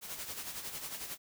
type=noise with tremolo; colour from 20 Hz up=white; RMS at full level=-40 dBFS; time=0.01-1.18 s; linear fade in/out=50 ms; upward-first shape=sine; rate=11 Hz; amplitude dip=55%; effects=none